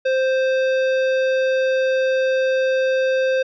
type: tone with hard clipping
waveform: sine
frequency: 523.3 Hz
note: C5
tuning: in tune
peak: -18 dBFS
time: 0.05-3.43 s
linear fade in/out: 10 ms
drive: 13 dB
effects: resampled to 16000 Hz